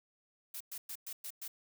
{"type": "noise bursts", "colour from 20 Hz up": "blue", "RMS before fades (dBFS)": -43, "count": 6, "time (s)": [0.54, 1.48], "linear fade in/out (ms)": 5, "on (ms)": 65, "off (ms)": 110, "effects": []}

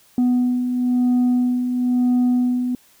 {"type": "beating tone pair", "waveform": "sine", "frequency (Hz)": [246.9, 247.9], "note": ["B3", "B3"], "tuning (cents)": [0, 7], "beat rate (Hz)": 1, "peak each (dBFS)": [-22, -14], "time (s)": [0.18, 2.75], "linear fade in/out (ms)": 2, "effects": ["tanh soft clip ceiling -13 dBFS", "white hiss -54 dBFS RMS until 3 s"]}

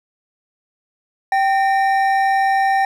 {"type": "tone pair together", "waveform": "triangle", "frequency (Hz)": [778.4, 1829], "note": ["G5", "A#6"], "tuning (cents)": [-12, -33], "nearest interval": "octave + minor third", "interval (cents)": 1479, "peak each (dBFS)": [-12, -20], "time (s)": [1.32, 2.85], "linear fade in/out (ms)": 2, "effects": []}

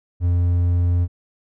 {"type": "tone", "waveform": "triangle", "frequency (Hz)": 87.6, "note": "F2", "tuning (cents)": 6, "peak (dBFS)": -13, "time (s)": [0.2, 1.08], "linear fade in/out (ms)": 50, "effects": []}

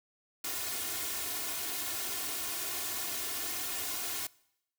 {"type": "noise with comb filter", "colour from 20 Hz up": "white", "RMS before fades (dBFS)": -36, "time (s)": [0.44, 4.27], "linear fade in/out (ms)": 5, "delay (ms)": 2.8, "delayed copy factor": 0.8, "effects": ["noise-tail reverb RT60 0.8 s tail -23 dB re dry", "high-pass 80 Hz 12 dB/octave"]}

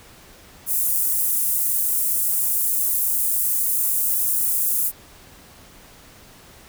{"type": "high-pass noise", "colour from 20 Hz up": "pink", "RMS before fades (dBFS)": -21, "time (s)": [0.66, 4.92], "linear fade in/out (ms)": 50, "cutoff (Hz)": 10000, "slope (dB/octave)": 24, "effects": ["pink hiss -47 dBFS RMS until 6.68 s"]}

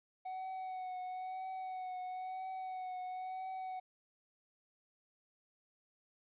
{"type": "tone with vibrato", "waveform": "triangle", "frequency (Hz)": 745, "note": "F#5", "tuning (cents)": 12, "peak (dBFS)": -38, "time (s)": [0.25, 3.8], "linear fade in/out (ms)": 10, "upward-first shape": "triangle", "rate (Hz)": 1, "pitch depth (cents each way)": 28, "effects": ["resampled to 8000 Hz", "13-bit"]}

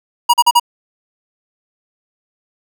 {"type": "tone bursts", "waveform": "square", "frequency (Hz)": 957, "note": "A#5", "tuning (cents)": 45, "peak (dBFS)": -7, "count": 4, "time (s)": [0.29, 0.598], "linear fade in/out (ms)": 10, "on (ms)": 47, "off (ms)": 40, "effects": []}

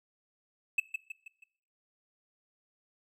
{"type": "tone with echo", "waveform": "triangle", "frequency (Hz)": 2614, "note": "E7", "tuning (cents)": -15, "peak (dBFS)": -21, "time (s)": [0.78, 0.8], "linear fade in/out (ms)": 5, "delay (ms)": 160, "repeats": 4, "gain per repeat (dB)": -7, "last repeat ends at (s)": 1.44, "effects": ["noise-tail reverb RT60 0.6 s tail -20 dB re dry"]}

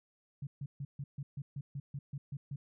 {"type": "tone bursts", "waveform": "sine", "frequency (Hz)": 140, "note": "C#3", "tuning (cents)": 18, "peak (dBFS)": -37, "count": 12, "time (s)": [0.42, 2.56], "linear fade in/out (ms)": 5, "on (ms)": 50, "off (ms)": 140, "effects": []}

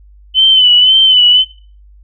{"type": "tone with vibrato", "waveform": "sine", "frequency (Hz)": 3029, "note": "F#7", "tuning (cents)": 40, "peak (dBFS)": -4, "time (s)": [0.34, 1.45], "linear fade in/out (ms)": 50, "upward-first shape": "sine", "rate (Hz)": 1.9, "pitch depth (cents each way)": 54, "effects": ["noise-tail reverb RT60 0.4 s tail -20 dB re dry", "added 50 Hz sine -38 dBFS peak until 2.03 s"]}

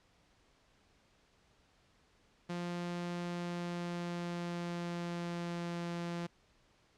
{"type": "tone with pitch glide", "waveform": "sawtooth", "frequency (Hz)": [174.61, 171.81], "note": ["F3", "F3"], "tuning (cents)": [0, -28], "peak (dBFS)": -33, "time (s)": [2.49, 6.27], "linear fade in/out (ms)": 10, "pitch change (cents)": -28, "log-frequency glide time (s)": [3.19, 5.87], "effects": ["pink hiss -69 dBFS RMS until 6.97 s", "low-pass 6000 Hz 12 dB/octave"]}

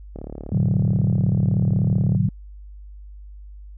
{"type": "click train", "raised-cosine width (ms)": 2, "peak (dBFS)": -20, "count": 73, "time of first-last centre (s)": [0.16, 2.149], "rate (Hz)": 36.2}
{"type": "chord", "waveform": "sine", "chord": "G# half-diminished seventh", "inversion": "none", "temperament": "just", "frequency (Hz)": [103.83, 124.59, 149.51, 186.89], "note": ["G#2", "B2", "D3", "F#3"], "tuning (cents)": [0, 16, 31, 18], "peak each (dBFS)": -22, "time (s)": [0.52, 2.29], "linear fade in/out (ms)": 5}
{"effects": ["added 50 Hz sine -37 dBFS peak until 3.77 s"]}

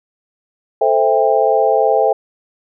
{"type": "chord", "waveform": "sine", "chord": "A minor seventh", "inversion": "none", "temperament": "equal with one note detuned", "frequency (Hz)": [440, 523.3, 659.3, 797.2], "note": ["A4", "C5", "E5", "G5"], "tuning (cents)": [0, 0, 0, 29], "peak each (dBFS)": -16, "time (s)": [0.81, 2.13], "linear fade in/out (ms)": 5, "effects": []}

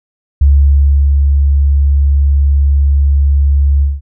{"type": "tone with ADSR envelope", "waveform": "sine", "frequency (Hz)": 70.3, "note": "C#2", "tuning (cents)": 25, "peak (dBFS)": -3, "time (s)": [0.41, 4.01], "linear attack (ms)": 6, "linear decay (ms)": 670, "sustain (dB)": -3, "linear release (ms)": 190, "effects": []}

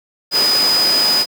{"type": "tone in noise", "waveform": "sine", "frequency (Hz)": 4978, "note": "D#8", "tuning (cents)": 0, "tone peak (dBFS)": -12, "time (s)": [0.31, 1.26], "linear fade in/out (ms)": 50, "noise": "pink", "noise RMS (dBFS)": -20, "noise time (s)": [0.31, 1.26], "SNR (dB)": 5, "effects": ["high-pass 300 Hz 12 dB/octave"]}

